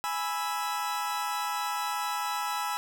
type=chord; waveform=40% pulse; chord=E major; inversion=first; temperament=equal; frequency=830.6 / 987.8 / 1318.5 Hz; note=G#5 / B5 / E6; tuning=0 / 0 / 0 cents; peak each=-33 dBFS; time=0.04-2.77 s; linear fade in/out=0 ms; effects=none